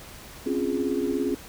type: chord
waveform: sine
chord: Db major seventh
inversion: third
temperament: equal with one note detuned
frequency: 261.6 / 278.8 / 349.2 / 415.3 Hz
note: C4 / Db4 / F4 / Ab4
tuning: 0 / +10 / 0 / 0 cents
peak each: -29 dBFS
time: 0.46-1.35 s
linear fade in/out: 5 ms
effects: pink hiss -44 dBFS RMS until 1.48 s